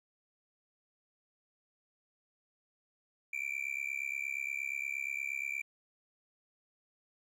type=tone with amplitude modulation; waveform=triangle; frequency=2349 Hz; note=D7; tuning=in tune; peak=-29 dBFS; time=3.33-5.62 s; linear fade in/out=5 ms; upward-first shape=sine; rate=68.5 Hz; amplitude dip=100%; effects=none